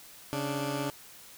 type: tone pair together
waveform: 15% pulse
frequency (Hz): 138.61 / 293.7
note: C#3 / D4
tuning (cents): 0 / 0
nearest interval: octave + minor second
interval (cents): 1300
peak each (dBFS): -27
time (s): 0.33-0.9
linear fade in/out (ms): 0
effects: white hiss -51 dBFS RMS until 1.37 s